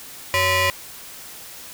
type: ring-modulated tone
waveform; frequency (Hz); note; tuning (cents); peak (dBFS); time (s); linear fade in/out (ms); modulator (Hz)
20% pulse; 466.2; A#4; 0; -9; 0.34-0.7; 0; 1490
effects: white hiss -39 dBFS RMS until 1.73 s